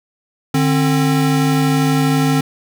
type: tone pair together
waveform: square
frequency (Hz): 149.5 / 266.6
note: D3 / C4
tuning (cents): +31 / +33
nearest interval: minor seventh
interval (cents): 1002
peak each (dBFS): -16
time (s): 0.54-2.41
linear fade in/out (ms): 5
effects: none